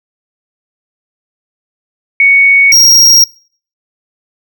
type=tone pair in turn; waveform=sine / square; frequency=2226 / 5609 Hz; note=C#7 / F8; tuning=+7 / +7 cents; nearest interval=octave + major third; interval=1600 cents; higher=second; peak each=-3 dBFS; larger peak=neither; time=2.2-2.72 / 2.72-3.24 s; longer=neither; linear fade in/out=2 ms; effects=noise-tail reverb RT60 0.5 s tail -23 dB re dry